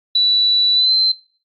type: tone with pitch glide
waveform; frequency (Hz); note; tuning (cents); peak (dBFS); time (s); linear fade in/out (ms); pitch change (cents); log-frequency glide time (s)
sine; 3951 to 4095; B7 to C8; 0 to -38; -11; 0.15-1.12; 5; +62; 0.74-0.93
effects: noise-tail reverb RT60 0.5 s tail -23 dB re dry + AAC 48 kbps